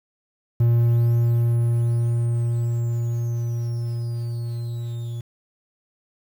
triangle tone with level ramp, 117.9 Hz, A#2, 20 cents sharp, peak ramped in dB -12 to -25 dBFS, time 0.6-5.21 s, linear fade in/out 5 ms, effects 8-bit

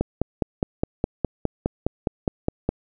click train, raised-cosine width 2 ms, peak -7 dBFS, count 14, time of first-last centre 0.01-2.69 s, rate 4.85 Hz, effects none

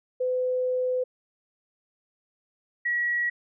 sine tone pair in turn, 506 / 1919.8 Hz, B4 / B6, +42 / -50 cents, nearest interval octave + major seventh, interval 2308 cents, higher second, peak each -23 dBFS, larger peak neither, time 0.2-1.04 / 2.85-3.3 s, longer first, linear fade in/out 10 ms, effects none

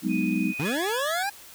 sine chord, G# minor seventh, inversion third, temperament equal with one note detuned, 185 / 207.7 / 249.2 / 311.1 Hz, F#3 / G#3 / B3 / D#4, 0 / 0 / +16 / 0 cents, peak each -28 dBFS, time 0.02-0.54 s, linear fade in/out 50 ms
sine tone with tremolo, 2489 Hz, D#7, in tune, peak -31 dBFS, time 0.08-0.76 s, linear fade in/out 50 ms, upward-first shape triangle, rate 2.5 Hz, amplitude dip 25%
25% pulse linear sweep, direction up, 123.47 to 830.6 Hz, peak -22 dBFS, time 0.59-1.3 s, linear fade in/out 10 ms
30% pulse tone, 1690 Hz, G#6, 30 cents sharp, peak -29 dBFS, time 0.65-1.23 s, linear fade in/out 5 ms
effects white hiss -47 dBFS RMS until 1.54 s

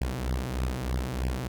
sawtooth beating tone pair, 61.6 / 64.8 Hz, B1 / C2, -4 / -16 cents, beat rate 3.2 Hz, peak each -27 dBFS, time 0.01-1.48 s, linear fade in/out 5 ms, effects none

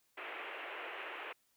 white band-pass noise, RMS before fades -45 dBFS, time 0.17-1.33 s, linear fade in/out 10 ms, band 330 to 2800 Hz, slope 48 dB/octave, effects white hiss -75 dBFS RMS until 1.56 s

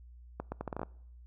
accelerating click train, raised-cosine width 1 ms, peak -22 dBFS, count 9, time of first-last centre 0.4-0.832 s, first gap 120 ms, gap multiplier 0.75, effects noise-tail reverb RT60 0.7 s tail -24 dB re dry + added 60 Hz sine -50 dBFS peak until 1.26 s

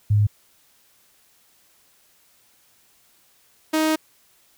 sine / sawtooth tone pair in turn, 104.1 / 313.6 Hz, G#2 / D#4, +5 / +14 cents, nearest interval octave + perfect fifth, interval 1909 cents, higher second, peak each -14 dBFS, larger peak neither, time 0.1-0.27 / 3.73-3.96 s, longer second, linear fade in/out 10 ms, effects white hiss -59 dBFS RMS until 4.57 s

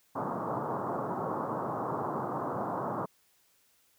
white band-pass noise, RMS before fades -34 dBFS, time 0.15-3.06 s, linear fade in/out 10 ms, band 110 to 1200 Hz, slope 48 dB/octave, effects white hiss -68 dBFS RMS until 3.98 s

